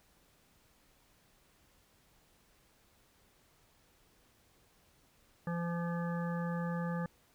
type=harmonic tone; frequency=171.2 Hz; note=F3; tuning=34 cents flat; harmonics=1 / 3 / 5 / 7 / 9 / 10; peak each=-34 / -42 / -46 / -46 / -53 / -48 dBFS; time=5.47-7.06 s; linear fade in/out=2 ms; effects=pink hiss -68 dBFS RMS until 7.34 s